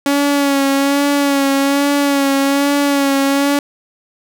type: tone with vibrato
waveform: sawtooth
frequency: 280 Hz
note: C#4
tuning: 18 cents sharp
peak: -8 dBFS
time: 0.06-3.59 s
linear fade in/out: 2 ms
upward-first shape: sine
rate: 1.2 Hz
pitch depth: 34 cents each way
effects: none